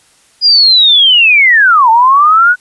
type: linear two-way sweep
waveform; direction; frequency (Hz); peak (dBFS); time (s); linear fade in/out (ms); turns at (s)
sine; down then up; 4942 to 880 to 1491; -3; 0.41-2.56; 50; 1.9
effects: white hiss -48 dBFS RMS until 2.6 s + resampled to 24000 Hz